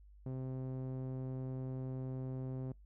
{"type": "tone with low-pass filter", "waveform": "sawtooth", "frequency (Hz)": 130.1, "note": "C3", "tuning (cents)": -9, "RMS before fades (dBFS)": -41, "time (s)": [0.26, 2.72], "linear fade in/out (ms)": 2, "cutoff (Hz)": 490, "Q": 0.69, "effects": ["noise-tail reverb RT60 0.2 s tail -26 dB re dry", "added 50 Hz sine -56 dBFS peak until 2.85 s"]}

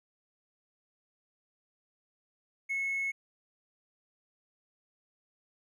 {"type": "tone", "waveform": "triangle", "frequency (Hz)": 2189, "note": "C#7", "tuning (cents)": -22, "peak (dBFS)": -27, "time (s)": [2.69, 3.12], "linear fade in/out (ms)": 20, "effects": ["tanh soft clip ceiling -26 dBFS"]}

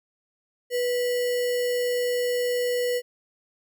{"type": "tone with sample-and-hold", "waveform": "sine", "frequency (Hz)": 490.7, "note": "B4", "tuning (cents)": -11, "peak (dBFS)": -22, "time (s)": [0.7, 3.02], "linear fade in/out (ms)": 50, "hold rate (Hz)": 2450, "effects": []}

